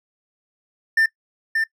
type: tone with echo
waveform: triangle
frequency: 1791 Hz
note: A6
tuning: 30 cents sharp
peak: -12 dBFS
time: 0.97-1.06 s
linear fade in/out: 5 ms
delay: 580 ms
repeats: 1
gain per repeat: -4 dB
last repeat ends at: 1.64 s
effects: noise-tail reverb RT60 0.1 s tail -21 dB re dry